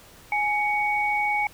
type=tone pair together; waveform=sine; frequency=834 / 2237 Hz; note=G#5 / C#7; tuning=+7 / +15 cents; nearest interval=octave + perfect fourth; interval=1708 cents; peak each=-24 dBFS; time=0.32-1.47 s; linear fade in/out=2 ms; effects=pink hiss -50 dBFS RMS until 1.53 s